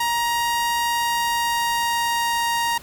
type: tone with pitch glide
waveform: sawtooth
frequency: 942 to 936.6 Hz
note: A#5 to A#5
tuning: +18 to +8 cents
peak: -16 dBFS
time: 0-2.78 s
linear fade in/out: 5 ms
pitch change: -10 cents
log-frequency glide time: 0.9-2.41 s
effects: pink hiss -44 dBFS RMS until 2.82 s